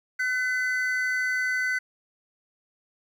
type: tone pair together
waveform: triangle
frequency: 1511 / 2017 Hz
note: F#6 / B6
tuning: +36 / +36 cents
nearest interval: perfect fourth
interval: 500 cents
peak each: -24 / -26 dBFS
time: 0.19-1.79 s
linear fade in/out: 10 ms
effects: 10-bit